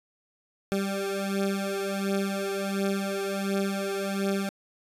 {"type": "beating tone pair", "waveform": "20% pulse", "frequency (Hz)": [196, 197.4], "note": ["G3", "G3"], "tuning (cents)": [0, 12], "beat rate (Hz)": 1.4, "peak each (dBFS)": [-24, -26], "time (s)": [0.72, 4.49], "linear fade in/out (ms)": 0, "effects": ["resampled to 32000 Hz"]}